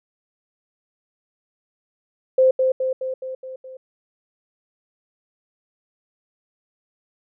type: tone with echo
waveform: sine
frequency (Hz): 520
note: C5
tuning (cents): -11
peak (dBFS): -11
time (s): 2.38-2.51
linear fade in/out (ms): 5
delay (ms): 210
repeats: 6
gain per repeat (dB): -4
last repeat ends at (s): 3.77
effects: none